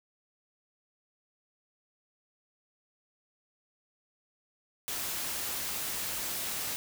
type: noise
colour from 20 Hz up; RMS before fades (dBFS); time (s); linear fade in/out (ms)
white; -35; 4.88-6.76; 0
effects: none